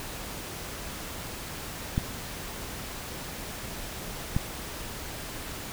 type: clicks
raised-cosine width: 5 ms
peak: -12 dBFS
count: 2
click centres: 1.979 / 4.365 s
effects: pink hiss -38 dBFS RMS until 5.72 s